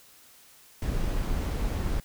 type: noise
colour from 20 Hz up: brown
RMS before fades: -28 dBFS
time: 0.82-2 s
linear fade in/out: 2 ms
effects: white hiss -55 dBFS RMS until 2.04 s